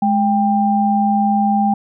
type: tone pair together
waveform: sine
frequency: 210.3 / 793 Hz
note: G#3 / G5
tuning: +22 / +20 cents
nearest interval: octave + major seventh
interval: 2298 cents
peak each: -15 dBFS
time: 0.02-1.74 s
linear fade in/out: 5 ms
effects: none